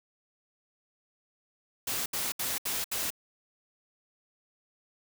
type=noise bursts; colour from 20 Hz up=white; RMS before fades=-32 dBFS; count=5; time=1.87-3.104 s; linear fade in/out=5 ms; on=190 ms; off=71 ms; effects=none